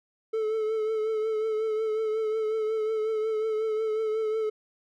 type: tone with vibrato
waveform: triangle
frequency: 436.8 Hz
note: A4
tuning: 13 cents flat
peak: -23 dBFS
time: 0.33-4.5 s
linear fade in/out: 10 ms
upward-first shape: triangle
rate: 5.5 Hz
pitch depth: 39 cents each way
effects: none